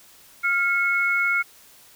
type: tone pair together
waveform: sine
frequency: 1396.9 / 2191 Hz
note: F6 / C#7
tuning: 0 / -21 cents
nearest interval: minor sixth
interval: 779 cents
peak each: -22 / -21 dBFS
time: 0.43-1.43 s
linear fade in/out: 20 ms
effects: white hiss -51 dBFS RMS until 1.95 s